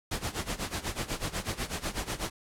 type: noise with tremolo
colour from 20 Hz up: pink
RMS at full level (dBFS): -31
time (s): 0.11-2.3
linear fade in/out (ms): 5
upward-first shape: sine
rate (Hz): 8.1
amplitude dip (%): 85
effects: low-pass 11000 Hz 12 dB/octave